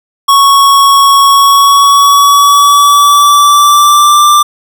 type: tone with pitch glide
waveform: square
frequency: 1109 to 1181.8 Hz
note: C#6 to D6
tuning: 0 to +10 cents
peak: -3 dBFS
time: 0.28-4.43 s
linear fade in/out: 10 ms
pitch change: +110 cents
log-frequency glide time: 1.28-4.27 s
effects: none